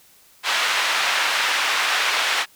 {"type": "band-pass noise", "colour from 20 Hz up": "white", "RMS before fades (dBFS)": -21, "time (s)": [0.43, 2.46], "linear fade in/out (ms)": 50, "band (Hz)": [930, 2800], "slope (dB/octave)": 12, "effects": ["white hiss -53 dBFS RMS until 2.55 s"]}